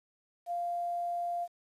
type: tone with quantisation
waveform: sine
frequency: 696 Hz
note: F5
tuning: 6 cents flat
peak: -31 dBFS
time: 0.46-1.48 s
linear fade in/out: 50 ms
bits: 10
effects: resampled to 32000 Hz